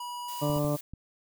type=tone; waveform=square; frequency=972 Hz; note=B5; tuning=28 cents flat; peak=-36 dBFS; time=0-0.59 s; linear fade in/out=5 ms
type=noise; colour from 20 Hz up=blue; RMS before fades=-43 dBFS; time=0.28-0.81 s; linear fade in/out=5 ms
type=harmonic tone; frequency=147.1 Hz; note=D3; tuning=3 cents sharp; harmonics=1 / 2 / 3 / 4 / 5 / 6 / 7 / 8; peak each=-29 / -31 / -38 / -30 / -44 / -45 / -44 / -41 dBFS; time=0.41-0.77 s; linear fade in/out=20 ms
type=clicks; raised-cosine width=5 ms; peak=-29 dBFS; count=4; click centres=0.5 / 0.563 / 0.648 / 0.936 s
effects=none